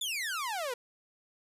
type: exponential sweep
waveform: sawtooth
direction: down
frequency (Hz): 3603 to 466.2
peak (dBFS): -29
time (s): 0.01-0.74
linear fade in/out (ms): 5
effects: resampled to 32000 Hz